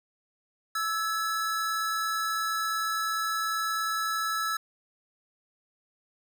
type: tone pair together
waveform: square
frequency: 1318.5 / 1689.9 Hz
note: E6 / G#6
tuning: 0 / +30 cents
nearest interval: major third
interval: 430 cents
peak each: -29 / -34 dBFS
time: 0.75-4.57 s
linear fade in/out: 5 ms
effects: none